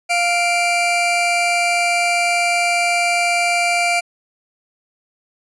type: tone pair together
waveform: 40% pulse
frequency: 698.5 / 2349 Hz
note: F5 / D7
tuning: 0 / 0 cents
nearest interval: octave + major sixth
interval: 2100 cents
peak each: -17 dBFS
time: 0.09-4.01 s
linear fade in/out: 20 ms
effects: resampled to 22050 Hz